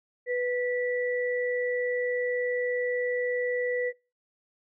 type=tone pair together; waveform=sine; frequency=493.9 / 1959.1 Hz; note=B4 / B6; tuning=0 / -14 cents; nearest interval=2 octaves; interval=2386 cents; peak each=-26 / -32 dBFS; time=0.26-3.93 s; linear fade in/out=50 ms; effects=noise-tail reverb RT60 0.3 s tail -23 dB re dry